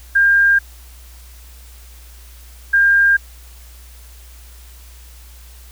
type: tone pair in turn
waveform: sine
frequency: 1603 / 1603 Hz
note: G6 / G6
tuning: +38 / +38 cents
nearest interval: unison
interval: 0 cents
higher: neither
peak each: -9 dBFS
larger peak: neither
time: 0.15-0.59 / 2.73-3.17 s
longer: neither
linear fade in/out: 10 ms
effects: added 60 Hz sine -38 dBFS peak until 5.71 s + white hiss -46 dBFS RMS until 5.71 s